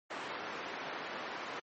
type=band-pass noise; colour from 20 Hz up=white; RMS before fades=-42 dBFS; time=0.1-1.6 s; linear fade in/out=10 ms; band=260 to 1700 Hz; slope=12 dB/octave; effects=MP3 32 kbps